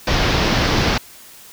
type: low-pass noise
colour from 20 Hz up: pink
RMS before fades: -17 dBFS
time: 0.07-0.98 s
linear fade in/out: 5 ms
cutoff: 5700 Hz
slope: 48 dB/octave
effects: white hiss -42 dBFS RMS until 1.52 s